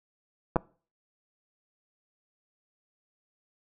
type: clicks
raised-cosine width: 1 ms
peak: -11 / -9 dBFS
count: 2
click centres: 0.559 / 0.565 s
effects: noise-tail reverb RT60 0.4 s tail -23 dB re dry